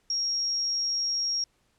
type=tone; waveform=sine; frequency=5588 Hz; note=F8; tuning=in tune; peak=-25 dBFS; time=0.1-1.44 s; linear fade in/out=2 ms; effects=pink hiss -69 dBFS RMS until 1.78 s + low-pass 10000 Hz 12 dB/octave